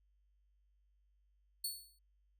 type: tone with exponential decay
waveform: 15% pulse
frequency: 4423 Hz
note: C#8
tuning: 5 cents flat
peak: -28 dBFS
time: 1.64-1.99 s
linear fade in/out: 5 ms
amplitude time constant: 75 ms
effects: added 50 Hz sine -70 dBFS peak until 2.39 s